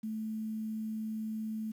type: tone with quantisation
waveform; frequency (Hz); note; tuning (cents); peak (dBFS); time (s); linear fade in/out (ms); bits
sine; 218.6; A3; -11; -34; 0.03-1.72; 10; 10
effects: none